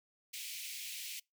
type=high-pass noise; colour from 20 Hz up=pink; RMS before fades=-44 dBFS; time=0.33-1.2 s; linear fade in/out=10 ms; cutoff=2200 Hz; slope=48 dB/octave; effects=noise-tail reverb RT60 0.2 s tail -25 dB re dry